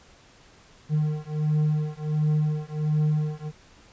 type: beating tone pair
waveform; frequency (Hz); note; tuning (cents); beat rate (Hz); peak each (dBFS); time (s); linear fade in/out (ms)
triangle; 151.6 / 153; D#3 / D#3; -45 / -29; 1.4; -23; 0.89-3.52; 50
effects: pink hiss -54 dBFS RMS until 3.92 s + resampled to 16000 Hz